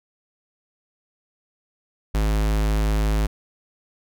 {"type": "tone", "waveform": "square", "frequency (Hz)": 52.8, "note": "G#1", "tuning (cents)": 29, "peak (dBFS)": -19, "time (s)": [2.14, 3.27], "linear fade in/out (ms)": 10, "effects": []}